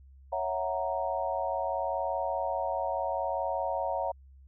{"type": "chord", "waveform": "sine", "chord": "F# dominant seventh", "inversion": "second", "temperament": "equal", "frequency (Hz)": [554.4, 659.3, 740, 932.3], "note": ["C#5", "E5", "F#5", "A#5"], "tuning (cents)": [0, 0, 0, 0], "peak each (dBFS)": -34, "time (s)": [0.32, 4.12], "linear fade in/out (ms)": 10, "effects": ["added 67 Hz sine -51 dBFS peak until 4.47 s"]}